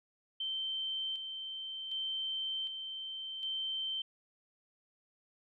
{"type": "tone with tremolo", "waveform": "sine", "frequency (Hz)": 3111, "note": "G7", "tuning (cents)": -14, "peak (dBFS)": -34, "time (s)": [0.4, 4.02], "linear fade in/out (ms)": 5, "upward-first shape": "square", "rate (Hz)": 0.66, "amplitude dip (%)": 45, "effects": []}